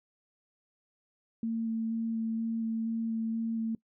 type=tone with vibrato; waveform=sine; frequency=225.8 Hz; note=A3; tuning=45 cents sharp; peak=-29 dBFS; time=1.43-3.75 s; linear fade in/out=2 ms; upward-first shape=square; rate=2.1 Hz; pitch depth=9 cents each way; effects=noise-tail reverb RT60 0.1 s tail -22 dB re dry